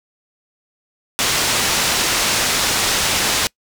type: low-pass noise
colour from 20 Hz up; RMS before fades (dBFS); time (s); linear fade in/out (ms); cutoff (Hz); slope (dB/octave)
white; -18; 1.19-3.47; 0; 6700; 12
effects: noise-tail reverb RT60 0.1 s tail -25 dB re dry